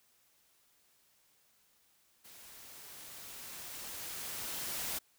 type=noise with level ramp; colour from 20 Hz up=white; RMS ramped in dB=-55 to -37 dBFS; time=2.24-4.99 s; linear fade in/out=10 ms; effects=white hiss -70 dBFS RMS until 5.18 s